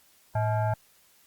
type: tone with frequency modulation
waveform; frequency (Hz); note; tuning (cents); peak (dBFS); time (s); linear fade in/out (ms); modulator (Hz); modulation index
sine; 110; A2; 0; -23; 0.35-0.74; 5; 749; 0.96
effects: white hiss -61 dBFS RMS until 1.26 s + Opus 48 kbps